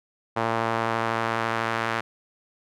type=tone with band-pass filter sweep; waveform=sawtooth; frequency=114 Hz; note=A#2; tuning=38 cents flat; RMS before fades=-26 dBFS; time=0.36-2.01 s; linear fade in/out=10 ms; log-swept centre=940 to 1500 Hz; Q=1.2; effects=none